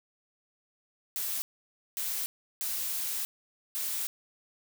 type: noise bursts at uneven times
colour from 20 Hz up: blue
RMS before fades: -33 dBFS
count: 4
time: 1.16-1.42 / 1.97-2.26 / 2.61-3.25 / 3.75-4.07 s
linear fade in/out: 0 ms
effects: none